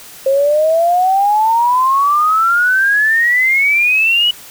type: exponential sweep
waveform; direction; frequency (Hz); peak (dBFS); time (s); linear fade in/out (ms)
sine; up; 532 to 2960; -9; 0.26-4.31; 5
effects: white hiss -36 dBFS RMS until 4.5 s